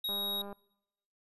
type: tone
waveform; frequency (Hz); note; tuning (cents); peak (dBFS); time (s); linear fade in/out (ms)
square; 3791; A#7; +28; -33; 0.04-0.42; 5
type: click train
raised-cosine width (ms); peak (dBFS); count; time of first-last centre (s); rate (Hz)
1; -32; 89; 0.09-0.528; 201
effects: noise-tail reverb RT60 0.9 s tail -25 dB re dry + resampled to 32000 Hz